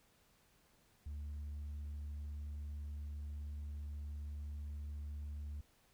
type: tone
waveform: sine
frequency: 73.42 Hz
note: D2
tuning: in tune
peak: -39 dBFS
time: 1.06-5.61 s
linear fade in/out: 5 ms
effects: tanh soft clip ceiling -41 dBFS + pink hiss -71 dBFS RMS until 5.93 s